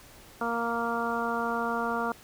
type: harmonic tone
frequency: 233.1 Hz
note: A#3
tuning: in tune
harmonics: 1 / 2 / 3 / 4 / 5 / 6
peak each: -34 / -34 / -34 / -34 / -34 / -34 dBFS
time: 0.41-2.12 s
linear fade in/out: 2 ms
effects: pink hiss -52 dBFS RMS until 2.23 s